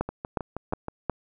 two click trains, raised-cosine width 1 ms, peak -18 / -11 dBFS, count 6 / 4, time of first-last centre 0.09-0.884 / 0.01-1.097 s, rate 6.3 / 2.76 Hz, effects none

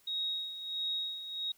sine tone with tremolo, 3773 Hz, A#7, 20 cents sharp, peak -31 dBFS, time 0.07-1.52 s, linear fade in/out 5 ms, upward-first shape sine, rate 1.5 Hz, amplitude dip 65%, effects white hiss -66 dBFS RMS until 1.57 s

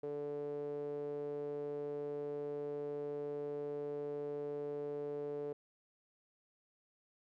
sawtooth tone with band-pass filter, 145.6 Hz, D3, 15 cents flat, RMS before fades -41 dBFS, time 0.03-5.53 s, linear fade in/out 5 ms, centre 460 Hz, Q 6.7, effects none

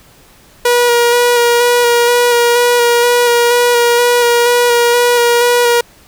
sawtooth tone with vibrato, 480 Hz, B4, 49 cents flat, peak -4 dBFS, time 0.65-5.81 s, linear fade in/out 5 ms, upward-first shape square, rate 2.1 Hz, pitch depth 15 cents each way, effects pink hiss -44 dBFS RMS until 6.07 s

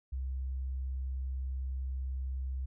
sine tone, 65.41 Hz, C2, in tune, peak -33 dBFS, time 0.12-2.66 s, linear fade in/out 10 ms, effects none

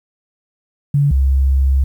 sine tone pair in turn, 142.6 / 67.3 Hz, C#3 / C2, +49 / +49 cents, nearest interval octave + minor second, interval 1300 cents, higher first, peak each -10 dBFS, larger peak neither, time 0.94-1.11 / 1.11-1.84 s, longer second, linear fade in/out 5 ms, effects 8-bit

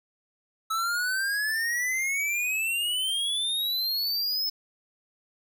square exponential sweep, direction up, 1300 to 5260 Hz, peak -26 dBFS, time 0.7-4.5 s, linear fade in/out 10 ms, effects none

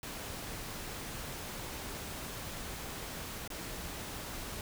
pink noise with dropouts, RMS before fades -42 dBFS, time 0.03-4.61 s, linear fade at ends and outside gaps 1 ms, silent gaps 3.477-3.502 s, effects none

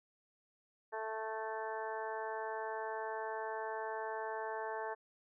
harmonic tone, 220 Hz, A3, in tune, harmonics 2 / 3 / 4 / 5 / 6 / 7 / 8, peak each -43 / -45 / -42 / -48 / -58 / -49 / -49 dBFS, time 0.92-4.95 s, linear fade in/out 20 ms, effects none

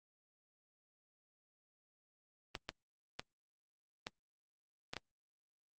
clicks, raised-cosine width 0.2 ms, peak -22 dBFS, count 6, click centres 2.552 / 2.691 / 3.195 / 4.069 / 4.935 / 4.967 s, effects Opus 32 kbps

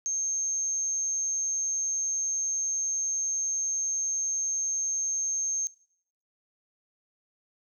sine tone, 6390 Hz, G8, 32 cents sharp, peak -26 dBFS, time 0.06-5.67 s, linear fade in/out 0 ms, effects noise-tail reverb RT60 0.7 s tail -22 dB re dry

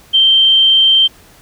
sine tone, 3136 Hz, G7, in tune, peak -6 dBFS, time 0.13-1.08 s, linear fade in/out 20 ms, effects pink hiss -44 dBFS RMS until 1.41 s

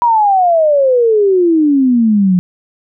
sine exponential sweep, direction down, 975 to 175.9 Hz, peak -7 dBFS, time 0.02-2.39 s, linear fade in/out 0 ms, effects none

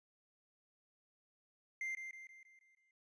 triangle tone with echo, 2093 Hz, C7, in tune, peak -37 dBFS, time 1.81-1.95 s, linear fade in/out 2 ms, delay 160 ms, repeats 6, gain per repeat -6 dB, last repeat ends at 2.91 s, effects noise-tail reverb RT60 0.1 s tail -20 dB re dry + resampled to 22050 Hz

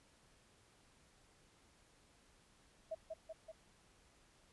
sine tone with echo, 643 Hz, E5, 43 cents flat, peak -39 dBFS, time 2.91-2.95 s, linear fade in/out 10 ms, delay 190 ms, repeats 3, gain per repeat -3 dB, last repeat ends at 3.52 s, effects pink hiss -69 dBFS RMS until 4.52 s + resampled to 24000 Hz

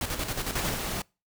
pink noise with tremolo, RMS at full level -30 dBFS, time 0.01-0.74 s, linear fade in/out 2 ms, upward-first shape square, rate 11 Hz, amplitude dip 55%
pink noise, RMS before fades -32 dBFS, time 0.55-1.02 s, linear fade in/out 5 ms
effects noise-tail reverb RT60 0.3 s tail -26 dB re dry

